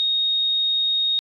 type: tone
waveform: sine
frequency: 3729 Hz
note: A#7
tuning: in tune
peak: -18 dBFS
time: 0-1.19 s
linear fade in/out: 0 ms
effects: AAC 64 kbps